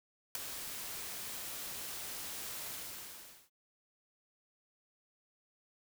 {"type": "noise with ADSR envelope", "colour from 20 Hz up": "white", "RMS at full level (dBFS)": -31, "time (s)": [0.35, 3.5], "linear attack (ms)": 4, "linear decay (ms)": 4, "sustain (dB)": -12, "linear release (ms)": 790, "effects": []}